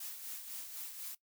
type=noise with tremolo; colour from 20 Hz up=blue; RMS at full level=-43 dBFS; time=0-1.15 s; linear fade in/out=5 ms; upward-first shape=sine; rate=4 Hz; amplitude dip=50%; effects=noise-tail reverb RT60 0.1 s tail -18 dB re dry